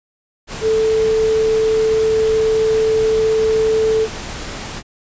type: tone in noise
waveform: sine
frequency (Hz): 440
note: A4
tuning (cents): 0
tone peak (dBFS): -12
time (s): 0.61-4.08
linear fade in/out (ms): 50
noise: pink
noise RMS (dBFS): -28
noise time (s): 0.47-4.83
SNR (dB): +13
effects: resampled to 16000 Hz